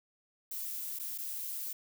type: noise with dropouts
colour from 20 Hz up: violet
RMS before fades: -39 dBFS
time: 0.51-1.73 s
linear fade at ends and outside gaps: 5 ms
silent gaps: 0.989-0.996 / 1.179-1.184 s
effects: none